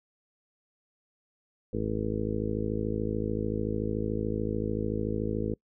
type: harmonic tone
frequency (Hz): 53.6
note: A1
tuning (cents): -45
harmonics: 1 / 2 / 3 / 4 / 5 / 6 / 7 / 8 / 9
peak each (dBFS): -37 / -35 / -40 / -34 / -40 / -36 / -40 / -35 / -37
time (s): 1.73-5.54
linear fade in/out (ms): 5
effects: noise-tail reverb RT60 0.1 s tail -25 dB re dry